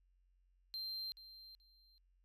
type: tone with echo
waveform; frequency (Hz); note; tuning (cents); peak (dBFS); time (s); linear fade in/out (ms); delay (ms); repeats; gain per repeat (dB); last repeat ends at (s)
triangle; 4150; C8; -15; -40; 0.74-1.12; 0; 430; 2; -13; 1.98
effects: added 45 Hz sine -70 dBFS peak until 2.24 s